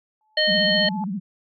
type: tone with exponential growth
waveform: sine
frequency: 863 Hz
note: A5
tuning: 34 cents flat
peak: -26 dBFS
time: 0.21-1.04 s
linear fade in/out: 1 ms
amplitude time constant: 180 ms
type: harmonic tone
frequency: 616 Hz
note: D#5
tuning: 17 cents flat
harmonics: 1 / 3 / 5 / 7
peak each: -22 / -22 / -22 / -22 dBFS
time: 0.37-0.89 s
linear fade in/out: 5 ms
type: tone with vibrato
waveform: sine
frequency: 196 Hz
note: G3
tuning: in tune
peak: -24 dBFS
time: 0.47-1.2 s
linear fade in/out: 20 ms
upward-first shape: sine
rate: 15 Hz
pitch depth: 170 cents each way
effects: MP3 96 kbps